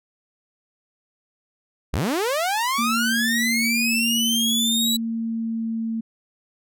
sawtooth linear sweep, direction up, 41.2 to 3951 Hz, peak -17 dBFS, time 1.93-4.97 s, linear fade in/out 10 ms
sine tone with pitch glide, 231.3 to 225.4 Hz, A#3 to A3, -13 to +42 cents, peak -23 dBFS, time 2.78-6.01 s, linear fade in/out 10 ms, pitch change -45 cents, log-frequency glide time 3.82-5.88 s
effects none

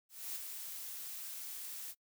blue noise with ADSR envelope, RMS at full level -40 dBFS, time 0.09-1.95 s, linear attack 270 ms, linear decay 5 ms, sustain -5 dB, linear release 54 ms, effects noise-tail reverb RT60 0.1 s tail -25 dB re dry

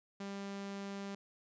sawtooth tone, 198.4 Hz, G3, 21 cents sharp, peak -37 dBFS, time 0.2-1.15 s, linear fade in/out 5 ms, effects resampled to 16000 Hz

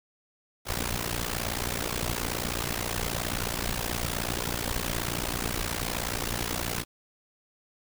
pink noise with amplitude modulation, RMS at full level -27 dBFS, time 0.65-6.85 s, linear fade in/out 50 ms, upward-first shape sine, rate 58.9 Hz, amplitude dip 90%, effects none

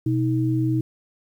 sine tone pair together, 124.82 / 316.9 Hz, B2 / D#4, +19 / +32 cents, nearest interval octave + major third, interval 1613 cents, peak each -21 / -22 dBFS, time 0.06-0.81 s, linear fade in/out 5 ms, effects 9-bit

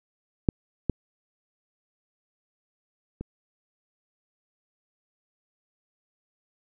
clicks, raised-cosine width 3 ms, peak -6 / -10 / -21 dBFS, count 3, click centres 0.488 / 0.897 / 3.21 s, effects none

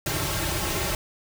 pink noise with comb filter, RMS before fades -27 dBFS, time 0.06-0.95 s, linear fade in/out 2 ms, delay 4.1 ms, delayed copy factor -0.9, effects none

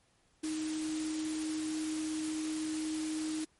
sine tone in noise, 312.3 Hz, D#4, 7 cents sharp, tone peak -33 dBFS, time 0.43-3.45 s, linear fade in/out 10 ms, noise white, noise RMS -43 dBFS, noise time 0.43-3.45 s, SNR +7 dB, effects pink hiss -70 dBFS RMS until 3.59 s + MP3 48 kbps

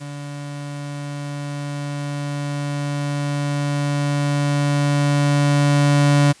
35% pulse tone with level ramp, 144 Hz, D3, 34 cents flat, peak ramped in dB -28 to -10 dBFS, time 0-6.33 s, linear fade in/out 20 ms, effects white hiss -48 dBFS RMS until 6.4 s + resampled to 22050 Hz

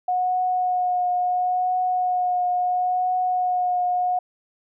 sine tone with vibrato, 727 Hz, F#5, 31 cents flat, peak -19 dBFS, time 0.08-4.19 s, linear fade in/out 5 ms, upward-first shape triangle, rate 0.73 Hz, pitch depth 19 cents each way, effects none

